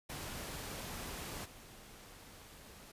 pink noise with level steps, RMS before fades -44 / -55 dBFS, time 0.09-2.92 s, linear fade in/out 10 ms, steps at 1.44 s, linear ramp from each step 20 ms, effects resampled to 32000 Hz

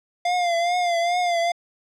square tone with vibrato, 698 Hz, F5, 1 cent flat, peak -20 dBFS, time 0.25-1.52 s, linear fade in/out 5 ms, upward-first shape triangle, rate 2.4 Hz, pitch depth 66 cents each way, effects low-pass 6000 Hz 12 dB/octave

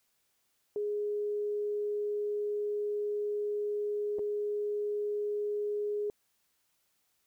sine tone with dropouts, 415.3 Hz, G#4, in tune, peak -30 dBFS, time 0.76-6.1 s, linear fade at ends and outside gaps 1 ms, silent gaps 4.186-4.192 s, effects white hiss -75 dBFS RMS until 7.26 s

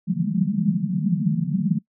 pink band-pass noise, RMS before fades -22 dBFS, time 0.07-1.79 s, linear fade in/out 5 ms, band 150 to 220 Hz, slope 96 dB/octave, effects noise-tail reverb RT60 0.1 s tail -22 dB re dry

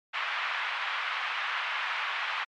pink band-pass noise, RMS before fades -32 dBFS, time 0.13-2.45 s, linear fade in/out 20 ms, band 1000 to 3000 Hz, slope 24 dB/octave, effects MP3 96 kbps

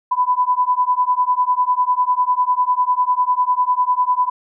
sine beating tone pair, 993 / 1003 Hz, B5 / B5, +9 / +26 cents, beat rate 10 Hz, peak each -17 dBFS, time 0.11-4.3 s, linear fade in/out 10 ms, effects none

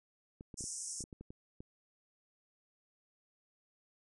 clicks, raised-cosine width 3 ms, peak -35 dBFS, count 10, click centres 0.409 / 0.542 / 0.608 / 0.64 / 1.007 / 1.039 / 1.128 / 1.21 / 1.305 / 1.605 s
white band-pass noise, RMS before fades -43 dBFS, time 0.57-1.04 s, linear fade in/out 20 ms, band 5400 to 9600 Hz, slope 96 dB/octave
effects none

